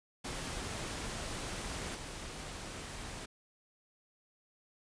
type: noise with level steps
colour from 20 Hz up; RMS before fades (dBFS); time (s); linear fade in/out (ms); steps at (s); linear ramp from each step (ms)
pink; -40 / -44; 0.24-3.26; 10; 1.94; 20
effects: resampled to 22050 Hz

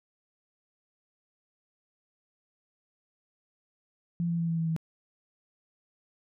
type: tone with pitch steps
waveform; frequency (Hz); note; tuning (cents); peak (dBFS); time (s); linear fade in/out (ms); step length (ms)
sine; 170.9 / 169.03 / 167.19 / 165.36 / 163.56 / 161.77; F3 / E3 / E3 / E3 / E3 / E3; -37 / +44 / +25 / +6 / -13 / -32; -26; 4.2-4.764; 0; 94
effects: none

